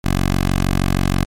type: tone with notch filter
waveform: 10% pulse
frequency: 46.32 Hz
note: F#1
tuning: 3 cents sharp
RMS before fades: -17 dBFS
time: 0.04-1.25 s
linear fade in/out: 10 ms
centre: 510 Hz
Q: 1.9
effects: MP3 64 kbps